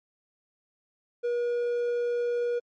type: tone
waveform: triangle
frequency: 480 Hz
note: B4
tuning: 49 cents flat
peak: -23 dBFS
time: 1.23-2.6 s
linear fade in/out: 20 ms
effects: MP3 32 kbps